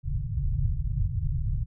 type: low-pass noise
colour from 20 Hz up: pink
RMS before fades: -27 dBFS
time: 0.03-1.66 s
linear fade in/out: 50 ms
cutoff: 150 Hz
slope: 96 dB/octave
effects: none